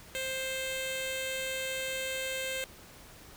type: tone with notch filter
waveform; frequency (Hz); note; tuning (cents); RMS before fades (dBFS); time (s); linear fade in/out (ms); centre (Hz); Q
10% pulse; 525; C5; +6; -35; 0.15-2.64; 0; 1100; 1.2
effects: pink hiss -52 dBFS RMS until 3.36 s